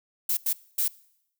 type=noise bursts at uneven times; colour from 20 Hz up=violet; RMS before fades=-25 dBFS; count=3; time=0.29-0.37 / 0.46-0.53 / 0.78-0.88 s; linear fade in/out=5 ms; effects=noise-tail reverb RT60 0.8 s tail -22 dB re dry